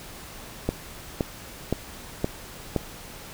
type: click train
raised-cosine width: 2 ms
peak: -9 dBFS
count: 5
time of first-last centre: 0.69-2.763 s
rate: 1.93 Hz
effects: pink hiss -42 dBFS RMS until 3.33 s